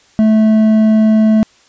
triangle tone with hard clipping, 217.8 Hz, A3, 17 cents flat, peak -8 dBFS, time 0.19-1.43 s, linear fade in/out 0 ms, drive 9 dB, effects white hiss -49 dBFS RMS until 1.68 s + resampled to 16000 Hz

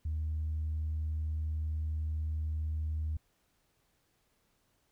sine tone, 77.78 Hz, D#2, in tune, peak -30 dBFS, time 0.05-3.17 s, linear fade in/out 5 ms, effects tanh soft clip ceiling -28 dBFS + pink hiss -74 dBFS RMS until 4.91 s

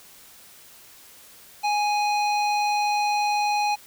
square tone with low-pass filter, 830.6 Hz, G#5, in tune, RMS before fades -23 dBFS, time 1.63-3.76 s, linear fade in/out 20 ms, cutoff 4700 Hz, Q 1.2, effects white hiss -49 dBFS RMS until 3.86 s

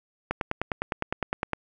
click train, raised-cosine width 0.5 ms, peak -11 dBFS, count 13, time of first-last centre 0.31-1.533 s, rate 9.81 Hz, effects none

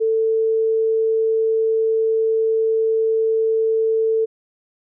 sine tone, 445 Hz, A4, 20 cents sharp, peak -15 dBFS, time 0-4.26 s, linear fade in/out 20 ms, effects none

